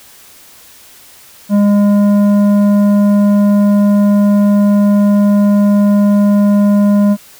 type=tone with tanh clipping; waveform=sine; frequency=204.1 Hz; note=G#3; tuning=30 cents flat; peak=-8 dBFS; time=1.49-7.17 s; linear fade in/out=50 ms; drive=10 dB; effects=white hiss -40 dBFS RMS until 7.39 s